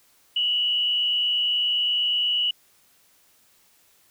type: tone with frequency modulation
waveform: sine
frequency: 2937 Hz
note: F#7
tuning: 13 cents flat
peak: -20 dBFS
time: 0.36-2.51 s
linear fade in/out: 5 ms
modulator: 129 Hz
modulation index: 0.48
effects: white hiss -60 dBFS RMS until 4.1 s